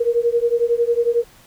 sine beating tone pair, 466.2 / 477.2 Hz, A#4 / A#4, 0 / +41 cents, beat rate 11 Hz, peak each -18 dBFS, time 0-1.24 s, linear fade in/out 10 ms, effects pink hiss -49 dBFS RMS until 1.46 s

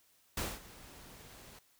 pink noise with ADSR envelope, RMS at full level -35 dBFS, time 0.37-1.59 s, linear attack 4 ms, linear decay 220 ms, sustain -19 dB, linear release 4 ms, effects white hiss -69 dBFS RMS until 1.79 s

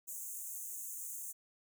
pink high-pass noise, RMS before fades -44 dBFS, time 0.07-1.33 s, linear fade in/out 20 ms, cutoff 6400 Hz, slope 96 dB/octave, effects none

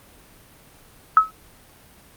sine tone with exponential decay, 1289 Hz, E6, 39 cents flat, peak -5 dBFS, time 1.17-1.31 s, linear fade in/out 1 ms, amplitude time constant 29 ms, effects pink hiss -50 dBFS RMS until 2.16 s + Opus 32 kbps

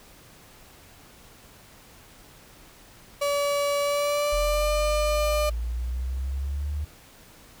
35% pulse tone with pitch glide, 572 to 599.7 Hz, D5 to D5, -46 to +36 cents, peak -21 dBFS, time 3.21-5.5 s, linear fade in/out 10 ms, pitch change +82 cents, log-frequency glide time 3.8-4.71 s
sine exponential sweep, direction up, 43.65 to 75.5 Hz, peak -26 dBFS, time 4.32-6.85 s, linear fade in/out 10 ms
effects pink hiss -51 dBFS RMS until 7.6 s

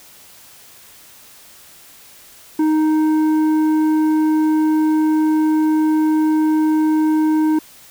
sine tone with tanh clipping, 311.1 Hz, D#4, in tune, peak -14 dBFS, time 2.59-7.59 s, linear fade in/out 5 ms, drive 8 dB, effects white hiss -44 dBFS RMS until 7.9 s

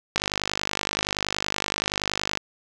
click train, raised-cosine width 0.2 ms, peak -6 dBFS, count 113, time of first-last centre 0.16-2.373 s, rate 50.6 Hz, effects none

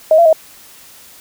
sine tone with pitch steps, 630 / 679 / 636 Hz, D#5 / F5 / D#5, +21 / -49 / +38 cents, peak -5 dBFS, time 0.11-0.329 s, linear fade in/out 2 ms, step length 73 ms, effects white hiss -41 dBFS RMS until 1.2 s

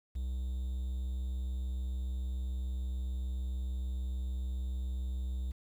triangle tone with quantisation, 63.4 Hz, B1, 46 cents sharp, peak -31 dBFS, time 0.15-5.52 s, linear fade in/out 10 ms, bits 10, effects none

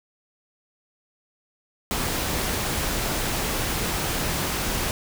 pink noise, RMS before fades -26 dBFS, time 1.91-4.91 s, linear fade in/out 0 ms, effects none

